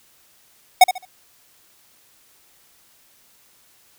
square tone with echo, 740 Hz, F#5, in tune, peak -5 dBFS, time 0.81-0.84 s, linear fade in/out 5 ms, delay 71 ms, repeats 3, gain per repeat -12 dB, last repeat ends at 1.053 s, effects white hiss -56 dBFS RMS until 3.98 s

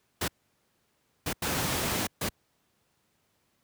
pink noise bursts at uneven times, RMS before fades -29 dBFS, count 4, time 0.21-0.28 / 1.26-1.33 / 1.42-2.07 / 2.21-2.29 s, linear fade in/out 5 ms, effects pink hiss -72 dBFS RMS until 3.63 s + high-pass 80 Hz 12 dB/octave

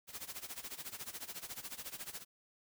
white noise with tremolo, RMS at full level -43 dBFS, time 0.07-2.25 s, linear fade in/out 50 ms, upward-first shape sine, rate 14 Hz, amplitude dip 85%, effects none

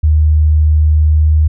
sine tone with pitch glide, 76.8 to 77.24 Hz, D#2 to D#2, -22 to -12 cents, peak -6 dBFS, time 0.03-1.48 s, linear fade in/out 10 ms, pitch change +10 cents, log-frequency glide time 1.07-1.34 s, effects none

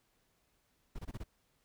brown noise bursts, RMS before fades -41 dBFS, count 5, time 0.95-1.238 s, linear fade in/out 10 ms, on 40 ms, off 22 ms, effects pink hiss -75 dBFS RMS until 1.64 s

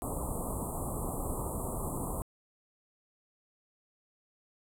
pink band-stop noise, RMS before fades -35 dBFS, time 0.02-2.22 s, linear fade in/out 0 ms, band 1200 to 7800 Hz, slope 96 dB/octave, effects low-pass 12000 Hz 12 dB/octave

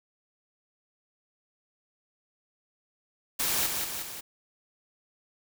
white noise with echo, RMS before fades -28 dBFS, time 3.39-3.67 s, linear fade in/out 10 ms, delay 180 ms, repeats 3, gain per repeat -4 dB, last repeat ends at 4.21 s, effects none

